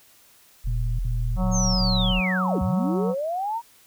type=tone; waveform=sine; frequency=41.2 Hz; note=E1; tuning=in tune; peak=-23 dBFS; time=0.64-2.21 s; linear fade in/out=20 ms
type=tone bursts; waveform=sine; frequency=117.8 Hz; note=A#2; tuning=19 cents sharp; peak=-26 dBFS; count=4; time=0.67-2.121 s; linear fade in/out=5 ms; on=320 ms; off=57 ms
type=harmonic tone; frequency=185 Hz; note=F#3; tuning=in tune; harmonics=1 / 3 / 4 / 5 / 6 / 7; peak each=-23 / -33 / -35 / -37 / -39 / -40 dBFS; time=1.36-3.15 s; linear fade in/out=50 ms
type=linear two-way sweep; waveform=sine; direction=down then up; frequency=6600 to 60.4 to 955 Hz; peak=-24 dBFS; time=1.51-3.62 s; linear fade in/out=50 ms; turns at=2.62 s
effects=white hiss -55 dBFS RMS until 3.86 s